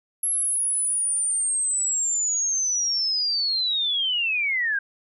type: linear sweep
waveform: sine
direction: down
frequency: 11240 to 1568 Hz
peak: -21 dBFS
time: 0.23-4.79 s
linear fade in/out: 5 ms
effects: none